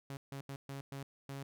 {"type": "tone bursts at uneven times", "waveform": "sawtooth", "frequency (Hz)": 137.9, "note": "C#3", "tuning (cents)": -9, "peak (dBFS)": -38, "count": 6, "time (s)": [[0.1, 0.17], [0.32, 0.41], [0.49, 0.56], [0.69, 0.81], [0.92, 1.03], [1.29, 1.43]], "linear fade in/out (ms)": 2, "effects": []}